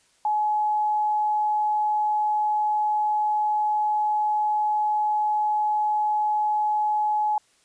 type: tone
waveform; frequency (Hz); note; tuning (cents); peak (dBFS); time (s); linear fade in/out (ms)
sine; 847; G#5; +34; -20; 0.25-7.38; 2
effects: white hiss -62 dBFS RMS until 7.64 s + resampled to 22050 Hz